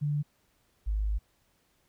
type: tone pair in turn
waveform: sine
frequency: 146.83 / 52.05 Hz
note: D3 / G#1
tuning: 0 / +5 cents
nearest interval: octave + tritone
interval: 1795 cents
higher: first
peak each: -26 dBFS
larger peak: neither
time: 0.01-0.23 / 0.86-1.19 s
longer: second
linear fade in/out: 20 ms
effects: pink hiss -70 dBFS RMS until 1.88 s